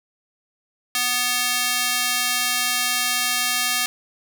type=tone with high-pass filter; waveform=square; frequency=246.9 Hz; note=B3; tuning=in tune; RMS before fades=-22 dBFS; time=0.95-3.86 s; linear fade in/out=2 ms; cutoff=2000 Hz; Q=0.56; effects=none